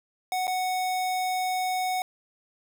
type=tone with dropouts; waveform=square; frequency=740 Hz; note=F#5; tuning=in tune; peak=-26 dBFS; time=0.32-2.02 s; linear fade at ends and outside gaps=1 ms; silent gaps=0.47-0.478 s; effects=none